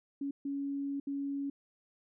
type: tone bursts at uneven times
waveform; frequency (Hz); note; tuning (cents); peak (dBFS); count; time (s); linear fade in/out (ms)
sine; 279.6; C#4; +15; -33; 3; 0.21-0.31 / 0.45-1 / 1.07-1.5; 5
effects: none